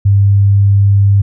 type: tone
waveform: sine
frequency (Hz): 99.8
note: G2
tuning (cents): +32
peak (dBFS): -5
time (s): 0.05-1.22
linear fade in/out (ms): 10
effects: none